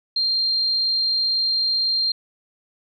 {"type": "tone", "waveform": "sine", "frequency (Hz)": 4186, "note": "C8", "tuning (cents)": 0, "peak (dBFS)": -18, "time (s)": [0.16, 2.12], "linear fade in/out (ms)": 5, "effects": []}